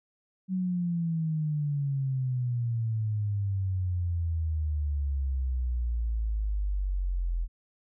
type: exponential sweep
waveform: sine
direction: down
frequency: 188.9 to 41.68 Hz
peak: -26 dBFS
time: 0.48-7.48 s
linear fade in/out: 50 ms
effects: none